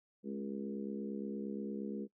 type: harmonic tone with a mistuned harmonic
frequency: 68.6 Hz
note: C#2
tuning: 17 cents flat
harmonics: 3 / 4 / 5 / 6 / 7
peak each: -40 / -46 / -46 / -47 / -49 dBFS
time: 0.23-2.08 s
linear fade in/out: 50 ms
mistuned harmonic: 3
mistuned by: +26 cents
effects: noise-tail reverb RT60 0.1 s tail -22 dB re dry